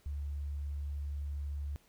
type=tone; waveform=sine; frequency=71.9 Hz; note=D2; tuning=36 cents flat; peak=-35 dBFS; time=0.06-1.76 s; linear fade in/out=0 ms; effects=pink hiss -67 dBFS RMS until 1.88 s